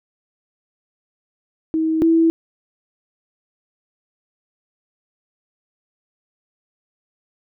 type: tone pair in turn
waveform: sine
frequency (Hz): 319.2 / 328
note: D#4 / E4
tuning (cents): +44 / -9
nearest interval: unison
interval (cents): 47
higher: second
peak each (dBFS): -16 / -11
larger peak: second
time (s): 1.74-2.02 / 2.02-2.3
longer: neither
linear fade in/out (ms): 0
effects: none